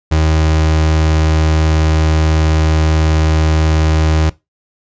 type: tone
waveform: 35% pulse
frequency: 78.5 Hz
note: D#2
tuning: 16 cents sharp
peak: -8 dBFS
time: 0.11-4.3 s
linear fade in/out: 10 ms
effects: noise-tail reverb RT60 0.2 s tail -19 dB re dry + resampled to 16000 Hz